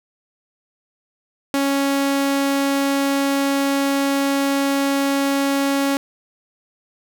sawtooth tone, 277.2 Hz, C#4, in tune, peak -13 dBFS, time 1.54-5.97 s, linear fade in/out 0 ms, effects none

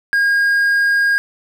triangle tone, 1626 Hz, G#6, 37 cents flat, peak -10 dBFS, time 0.13-1.18 s, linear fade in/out 0 ms, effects none

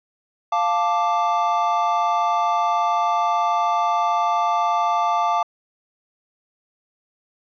triangle chord, D minor, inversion first, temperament equal, 698.5 / 880 / 1174.7 Hz, F5 / A5 / D6, 0 / 0 / 0 cents, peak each -20 dBFS, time 0.52-5.43 s, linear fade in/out 5 ms, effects resampled to 16000 Hz

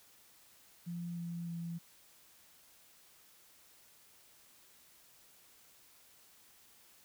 sine tone with pitch steps, 172.4 / 170.72 / 169.05 Hz, F3 / F3 / E3, -22 / -39 / +44 cents, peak -38 dBFS, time 0.86-1.79 s, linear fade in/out 20 ms, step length 310 ms, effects white hiss -63 dBFS RMS until 7.04 s

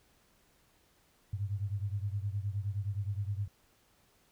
sine beating tone pair, 98 / 107.6 Hz, G2 / A2, 0 / -38 cents, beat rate 9.6 Hz, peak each -34 / -37 dBFS, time 1.33-3.48 s, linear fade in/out 5 ms, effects pink hiss -68 dBFS RMS until 4.31 s

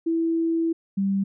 sine tone pair in turn, 329.6 / 195.98 Hz, E4 / G3, 0 / 0 cents, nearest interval major sixth, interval 900 cents, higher first, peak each -20 dBFS, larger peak neither, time 0.06-0.73 / 0.97-1.24 s, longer first, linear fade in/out 10 ms, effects none

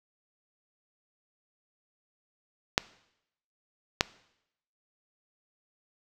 clicks, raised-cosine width 0.2 ms, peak -3 dBFS, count 2, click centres 2.779 / 4.009 s, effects noise-tail reverb RT60 0.8 s tail -20 dB re dry

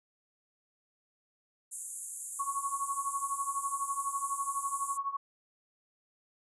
white band-pass noise, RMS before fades -42 dBFS, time 1.71-4.98 s, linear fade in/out 20 ms, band 6900 to 11000 Hz, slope 96 dB/octave
sine tone with tremolo, 1108.7 Hz, C#6, in tune, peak -28 dBFS, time 2.39-5.17 s, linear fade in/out 10 ms, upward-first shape triangle, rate 12 Hz, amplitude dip 90%
effects none

